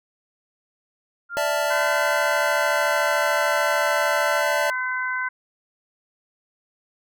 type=tone with pitch glide; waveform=sine; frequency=1396.9 to 1349.3 Hz; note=F6 to E6; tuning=0 to +40 cents; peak=-28 dBFS; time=1.29-4.43 s; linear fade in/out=50 ms; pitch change=-60 cents; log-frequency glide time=2.53-3.57 s
type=chord; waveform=square; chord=D suspended second; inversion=none; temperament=just; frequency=587.3 / 660.7 / 881 Hz; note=D5 / E5 / A5; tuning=0 / +4 / +2 cents; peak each=-25 / -27 / -28 dBFS; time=1.37-4.7 s; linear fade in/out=0 ms
type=harmonic tone; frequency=509 Hz; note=C5; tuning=48 cents flat; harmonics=2 / 3 / 4; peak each=-29 / -25 / -31 dBFS; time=1.7-5.29 s; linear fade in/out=10 ms
effects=none